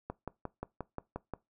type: click train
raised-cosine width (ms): 1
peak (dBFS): -23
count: 8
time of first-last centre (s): 0.1-1.337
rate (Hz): 5.66
effects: noise-tail reverb RT60 0.2 s tail -21 dB re dry